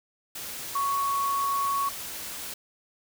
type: tone in noise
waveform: sine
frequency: 1112 Hz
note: C#6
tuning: 5 cents sharp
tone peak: -24 dBFS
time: 0.75-1.89 s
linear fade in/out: 5 ms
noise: white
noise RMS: -37 dBFS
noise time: 0.35-2.54 s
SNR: +10 dB
effects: none